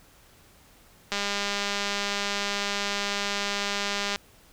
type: click train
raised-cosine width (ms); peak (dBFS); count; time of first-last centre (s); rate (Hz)
0.2; -11; 615; 1.12-4.16; 202
effects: pink hiss -56 dBFS RMS until 4.52 s